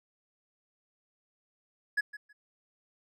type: tone with echo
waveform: triangle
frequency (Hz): 1687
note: G#6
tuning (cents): +27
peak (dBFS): -23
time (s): 1.97-2.01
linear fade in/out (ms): 10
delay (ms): 160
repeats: 2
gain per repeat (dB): -15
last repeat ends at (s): 2.33
effects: none